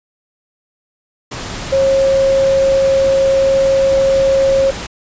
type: tone in noise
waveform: sine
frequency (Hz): 541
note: C#5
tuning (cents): -42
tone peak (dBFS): -9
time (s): 1.72-4.71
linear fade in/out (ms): 10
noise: pink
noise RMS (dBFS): -25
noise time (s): 1.31-4.87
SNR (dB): +13
effects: resampled to 16000 Hz